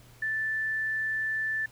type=tone; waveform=sine; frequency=1760 Hz; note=A6; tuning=in tune; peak=-27 dBFS; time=0.22-1.66 s; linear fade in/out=5 ms; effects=added 120 Hz sine -55 dBFS peak until 1.71 s + pink hiss -57 dBFS RMS until 1.71 s